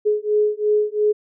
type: beating tone pair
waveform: sine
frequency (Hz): 420 / 422.9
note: G#4 / G#4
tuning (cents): +19 / +31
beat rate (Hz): 2.9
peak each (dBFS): -19 / -19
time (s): 0.05-1.13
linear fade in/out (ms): 20
effects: none